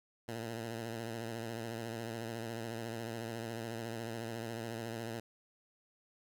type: tone with vibrato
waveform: 10% pulse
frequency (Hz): 114.7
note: A#2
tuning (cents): -28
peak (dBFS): -31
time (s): 0.28-5.2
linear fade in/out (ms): 5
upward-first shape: triangle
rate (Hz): 14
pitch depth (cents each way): 66
effects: none